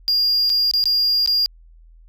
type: tone with dropouts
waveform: sine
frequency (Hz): 4820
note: D8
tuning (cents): +44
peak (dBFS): -12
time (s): 0.08-1.46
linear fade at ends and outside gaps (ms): 0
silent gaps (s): 0.495-0.5 / 0.712-0.737 / 0.84-0.856 / 1.261-1.275
effects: tanh soft clip ceiling -14 dBFS + added 41 Hz sine -44 dBFS peak until 2.08 s